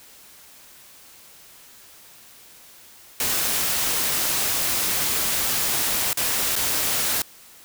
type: noise with dropouts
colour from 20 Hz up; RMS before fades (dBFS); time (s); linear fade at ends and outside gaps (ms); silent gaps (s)
white; -23; 3.2-7.22; 2; 6.131-6.172 / 6.556-6.562
effects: white hiss -48 dBFS RMS until 7.64 s